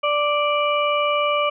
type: harmonic tone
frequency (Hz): 587.3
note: D5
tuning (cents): 0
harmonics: 1 / 2 / 4 / 5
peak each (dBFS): -21 / -21 / -26 / -28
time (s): 0.03-1.5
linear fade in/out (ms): 10
effects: none